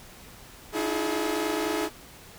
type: tone cluster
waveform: sawtooth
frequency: 299.9 / 324.2 / 353.6 / 423.1 Hz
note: D4 / E4 / F4 / G#4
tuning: +36 / -29 / +22 / +32 cents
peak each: -30 / -26 / -31 / -26 dBFS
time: 0.72-1.9 s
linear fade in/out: 50 ms
effects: pink hiss -48 dBFS RMS until 2.38 s